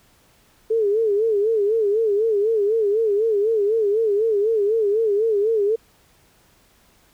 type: tone with vibrato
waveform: sine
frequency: 427.3 Hz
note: G#4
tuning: 49 cents sharp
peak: -16 dBFS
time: 0.7-5.76 s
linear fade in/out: 10 ms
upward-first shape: sine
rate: 4 Hz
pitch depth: 120 cents each way
effects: pink hiss -57 dBFS RMS until 7.13 s